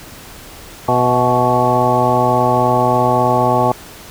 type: harmonic tone with a mistuned harmonic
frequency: 123.47 Hz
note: B2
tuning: in tune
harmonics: 1 / 2 / 3 / 4 / 5 / 6 / 7 / 9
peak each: -20 / -21 / -21 / -21 / -18 / -19 / -16 / -20 dBFS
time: 0.88-3.72 s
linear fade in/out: 5 ms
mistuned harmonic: 5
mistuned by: +42 cents
effects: pink hiss -36 dBFS RMS until 4.1 s